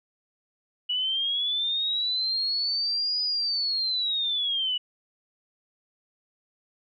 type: linear two-way sweep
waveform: sine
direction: up then down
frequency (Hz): 2928 to 4964 to 2928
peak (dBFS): -24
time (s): 0.89-4.78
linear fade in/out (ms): 10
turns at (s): 3.23
effects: none